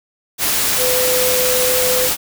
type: tone in noise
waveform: sine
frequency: 505 Hz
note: B4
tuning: 39 cents sharp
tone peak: -17 dBFS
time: 0.77-2.1 s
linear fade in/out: 50 ms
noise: white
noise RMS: -17 dBFS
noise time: 0.38-2.17 s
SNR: -3 dB
effects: none